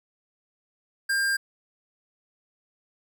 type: tone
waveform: square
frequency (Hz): 1600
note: G6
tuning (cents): +35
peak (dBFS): -23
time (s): 1.09-1.37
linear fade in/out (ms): 10
effects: none